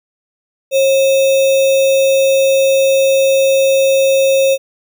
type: tone with sample-and-hold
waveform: sine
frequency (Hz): 540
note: C#5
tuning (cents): -45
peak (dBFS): -8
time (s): 0.71-4.58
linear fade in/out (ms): 50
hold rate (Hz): 3150
effects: none